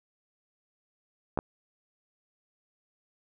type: clicks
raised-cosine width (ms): 1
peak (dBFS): -14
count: 2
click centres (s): 1.375 / 1.389
effects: none